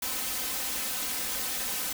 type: noise with comb filter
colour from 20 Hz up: white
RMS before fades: -32 dBFS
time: 0.02-1.93 s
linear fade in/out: 5 ms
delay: 3.9 ms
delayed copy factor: +0.8
effects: none